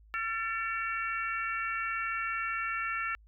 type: harmonic tone with a mistuned harmonic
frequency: 453.2 Hz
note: A#4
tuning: 49 cents flat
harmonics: 3 / 4 / 5 / 6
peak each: -34 / -36 / -38 / -40 dBFS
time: 0.14-3.15 s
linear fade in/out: 0 ms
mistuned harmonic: 4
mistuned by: -45 cents
effects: added 53 Hz sine -55 dBFS peak until 3.27 s